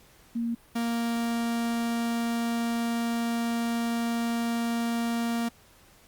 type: tone pair in turn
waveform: sine / 45% pulse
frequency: 233.1 / 233.1 Hz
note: A#3 / A#3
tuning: 0 / 0 cents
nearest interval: unison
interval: 0 cents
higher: neither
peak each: -26 dBFS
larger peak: neither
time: 0.35-0.55 / 0.75-5.49 s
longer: second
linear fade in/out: 10 ms
effects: pink hiss -57 dBFS RMS until 6.07 s + Opus 48 kbps